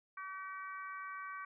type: harmonic tone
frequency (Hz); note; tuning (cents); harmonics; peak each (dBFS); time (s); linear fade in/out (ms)
381.8; G4; -46; 3 / 4 / 5 / 6; -44 / -48 / -53 / -54; 0.17-1.45; 5
effects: none

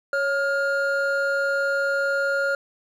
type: tone pair together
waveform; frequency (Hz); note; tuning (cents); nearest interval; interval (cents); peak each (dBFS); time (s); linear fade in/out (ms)
triangle; 554.4 / 1412.4; C#5 / F6; 0 / +19; octave + major third; 1619; -22 / -21; 0.13-2.55; 2
effects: none

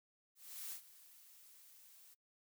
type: noise with ADSR envelope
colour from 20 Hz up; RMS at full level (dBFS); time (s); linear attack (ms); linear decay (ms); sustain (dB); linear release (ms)
blue; -45; 0.35-2.15; 360; 100; -17; 18
effects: noise-tail reverb RT60 0.1 s tail -25 dB re dry

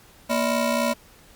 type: ring-modulated tone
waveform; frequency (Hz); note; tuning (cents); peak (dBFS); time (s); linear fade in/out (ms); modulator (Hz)
25% pulse; 407.6; G#4; -32; -14; 0.29-0.94; 20; 172
effects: pink hiss -52 dBFS RMS until 1.35 s + Opus 48 kbps

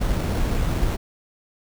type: noise with sample-and-hold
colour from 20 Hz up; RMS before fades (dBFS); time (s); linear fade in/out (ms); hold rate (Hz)
brown; -22; 0-0.97; 20; 4900
effects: none

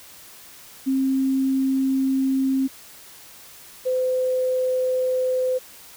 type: tone pair in turn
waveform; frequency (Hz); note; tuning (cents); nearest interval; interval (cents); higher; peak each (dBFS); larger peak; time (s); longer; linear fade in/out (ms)
sine; 266.6 / 510.9; C4 / C5; +33 / -41; major seventh; 1126; second; -18 / -19; first; 0.86-2.68 / 3.85-5.59; first; 20
effects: white hiss -45 dBFS RMS until 5.96 s

